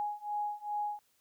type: beating tone pair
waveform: sine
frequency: 830.6 / 833.1 Hz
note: G#5 / G#5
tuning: 0 / +5 cents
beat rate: 2.5 Hz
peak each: -37 / -36 dBFS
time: 0-0.99 s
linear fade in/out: 0 ms
effects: white hiss -72 dBFS RMS until 1.2 s

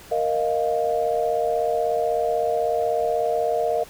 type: chord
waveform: sine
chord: Bb suspended fourth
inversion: none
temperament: equal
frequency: 466.2 / 622.3 / 698.5 Hz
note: Bb4 / Eb5 / F5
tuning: 0 / 0 / 0 cents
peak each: -24 dBFS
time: 0.11-3.84 s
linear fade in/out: 10 ms
effects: pink hiss -45 dBFS RMS until 3.89 s

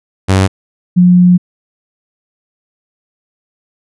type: tone pair in turn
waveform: sawtooth / sine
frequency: 95.4 / 178.85 Hz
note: G2 / F3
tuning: -47 / +41 cents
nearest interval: major seventh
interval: 1088 cents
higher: second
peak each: -3 dBFS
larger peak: neither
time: 0.28-0.48 / 0.96-1.38 s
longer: second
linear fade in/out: 20 ms
effects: resampled to 24000 Hz

